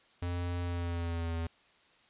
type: tone with pitch glide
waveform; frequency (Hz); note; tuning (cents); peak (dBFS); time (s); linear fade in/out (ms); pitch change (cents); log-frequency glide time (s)
square; 87.8 to 82.87; F2 to E2; +10 to +10; -33; 0.22-1.47; 5; -100; 0.62-1.35
effects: white hiss -64 dBFS RMS until 2.09 s + resampled to 8000 Hz